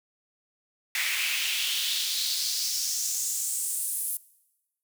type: noise with high-pass filter sweep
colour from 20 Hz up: pink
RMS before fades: -29 dBFS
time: 0.95-4.17 s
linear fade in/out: 2 ms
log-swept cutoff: 2100 to 11000 Hz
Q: 2.9
effects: noise-tail reverb RT60 1.0 s tail -21 dB re dry